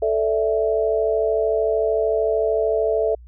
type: chord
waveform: sine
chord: A suspended fourth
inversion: none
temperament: just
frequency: 440 / 586.7 / 660 Hz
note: A4 / D5 / E5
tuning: 0 / -2 / +2 cents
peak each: -20 / -25 / -21 dBFS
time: 0.02-3.15 s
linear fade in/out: 5 ms
effects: added 60 Hz sine -40 dBFS peak until 3.27 s